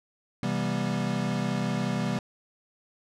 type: chord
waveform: square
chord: C major seventh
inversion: none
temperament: equal with one note detuned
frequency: 130.81 / 164.81 / 196 / 241.3 Hz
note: C3 / E3 / G3 / B3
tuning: 0 / 0 / 0 / -40 cents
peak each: -33 / -34 / -31 / -33 dBFS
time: 0.43-2.19 s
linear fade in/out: 2 ms
effects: low-pass 7000 Hz 12 dB/octave